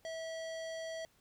square tone with low-pass filter, 650 Hz, E5, 24 cents flat, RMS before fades -42 dBFS, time 0.05-1.05 s, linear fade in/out 0 ms, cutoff 6100 Hz, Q 1.1, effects pink hiss -70 dBFS RMS until 1.2 s

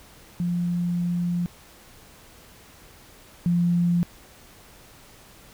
sine tone pair in turn, 174.61 / 173.5 Hz, F3 / F3, 0 / -11 cents, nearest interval unison, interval 11 cents, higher first, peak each -22 / -18 dBFS, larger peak second, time 0.4-1.46 / 3.46-4.03 s, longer first, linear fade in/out 0 ms, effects pink hiss -50 dBFS RMS until 5.53 s

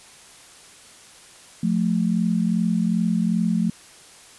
sine tone pair together, 177.43 / 220 Hz, F3 / A3, +28 / 0 cents, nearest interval major third, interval 372 cents, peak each -21 dBFS, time 1.63-3.7 s, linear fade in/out 5 ms, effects white hiss -47 dBFS RMS until 4.38 s + resampled to 24000 Hz

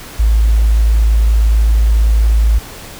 sine tone, 54.6 Hz, A1, 13 cents flat, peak -7 dBFS, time 0.19-2.59 s, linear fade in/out 10 ms, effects pink hiss -32 dBFS RMS until 2.99 s

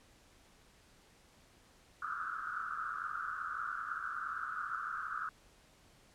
pink band-pass noise, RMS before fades -40 dBFS, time 2.02-5.29 s, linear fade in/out 2 ms, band 1200 to 1500 Hz, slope 96 dB/octave, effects pink hiss -64 dBFS RMS until 6.14 s + low-pass 10000 Hz 12 dB/octave

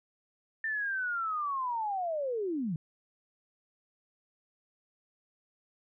sine linear sweep, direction down, 1800 to 145.8 Hz, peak -30 dBFS, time 0.64-2.76 s, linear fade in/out 2 ms, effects none

